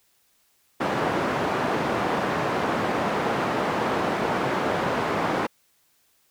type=band-pass noise; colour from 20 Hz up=white; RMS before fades=-25 dBFS; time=0.8-5.47 s; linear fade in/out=10 ms; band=140 to 1000 Hz; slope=12 dB/octave; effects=white hiss -65 dBFS RMS until 6.3 s